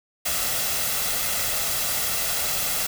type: noise with comb filter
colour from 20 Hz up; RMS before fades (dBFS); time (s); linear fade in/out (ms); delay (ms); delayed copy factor
white; -25; 0.25-2.87; 10; 1.5; +0.5
effects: none